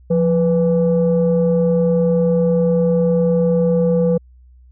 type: tone pair together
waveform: sine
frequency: 174.61 / 493.9 Hz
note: F3 / B4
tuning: 0 / 0 cents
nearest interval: octave + tritone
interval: 1800 cents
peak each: -14 dBFS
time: 0.1-4.18 s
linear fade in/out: 10 ms
effects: tanh soft clip ceiling -7 dBFS + added 62 Hz sine -43 dBFS peak until 4.71 s